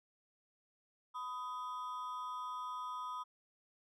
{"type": "ring-modulated tone", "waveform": "triangle", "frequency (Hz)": 1126, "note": "C#6", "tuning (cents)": 27, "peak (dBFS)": -35, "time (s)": [1.14, 3.24], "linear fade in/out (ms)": 20, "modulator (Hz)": 125, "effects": []}